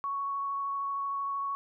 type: tone with vibrato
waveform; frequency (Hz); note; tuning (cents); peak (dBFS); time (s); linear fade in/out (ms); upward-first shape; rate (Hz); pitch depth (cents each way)
sine; 1112; C#6; +5; -30; 0.04-1.55; 0; triangle; 13; 10
effects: none